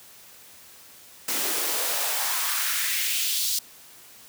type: noise with high-pass filter sweep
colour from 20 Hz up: white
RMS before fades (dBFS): -26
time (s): 1.28-3.59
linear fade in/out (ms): 5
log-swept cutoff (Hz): 240 to 4700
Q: 1.9
effects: white hiss -49 dBFS RMS until 4.28 s + high-pass 60 Hz 12 dB/octave